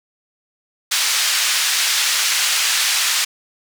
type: band-pass noise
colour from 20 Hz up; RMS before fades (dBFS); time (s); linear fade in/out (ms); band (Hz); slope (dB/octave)
white; -18; 0.91-3.25; 10; 1500 to 6400; 12
effects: none